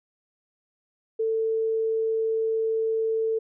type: tone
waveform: sine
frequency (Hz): 445.6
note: A4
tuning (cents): +22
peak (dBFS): -22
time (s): 1.19-3.39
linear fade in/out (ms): 10
effects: none